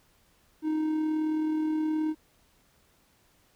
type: tone with amplitude modulation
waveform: triangle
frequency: 311.1 Hz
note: D#4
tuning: in tune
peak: -22 dBFS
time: 0.62-2.15 s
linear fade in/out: 50 ms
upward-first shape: sine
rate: 38.9 Hz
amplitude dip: 30%
effects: pink hiss -65 dBFS RMS until 3.55 s